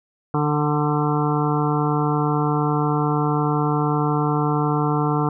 harmonic tone with a mistuned harmonic, 148.8 Hz, D3, 23 cents sharp, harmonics 1 / 2 / 3 / 5 / 6 / 7 / 8 / 9, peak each -21 / -24 / -26 / -28 / -29 / -29 / -30 / -31 dBFS, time 0.34-5.29 s, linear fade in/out 2 ms, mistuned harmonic 8, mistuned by -16 cents, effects none

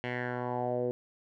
10% pulse tone with low-pass filter sweep, 123.47 Hz, B2, in tune, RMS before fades -33 dBFS, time 0.04-0.91 s, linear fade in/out 0 ms, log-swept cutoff 2500 to 440 Hz, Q 3.8, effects none

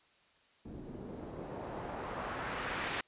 white noise with low-pass filter sweep, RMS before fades -41 dBFS, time 0.65-3.01 s, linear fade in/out 5 ms, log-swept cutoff 250 to 2400 Hz, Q 1.1, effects white hiss -67 dBFS RMS until 3.07 s + resampled to 8000 Hz

